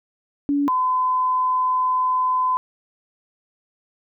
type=tone pair in turn; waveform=sine; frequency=285.3 / 1016.7 Hz; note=C#4 / B5; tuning=+50 / +50 cents; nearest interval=octave + minor seventh; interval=2200 cents; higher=second; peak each=-17 dBFS; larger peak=neither; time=0.49-0.68 / 0.68-2.57 s; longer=second; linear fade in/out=0 ms; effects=none